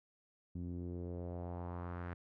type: tone with low-pass filter sweep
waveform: sawtooth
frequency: 87.7 Hz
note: F2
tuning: 8 cents sharp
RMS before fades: -43 dBFS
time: 0.55-2.14 s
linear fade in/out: 5 ms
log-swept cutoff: 230 to 1700 Hz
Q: 2.2
effects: none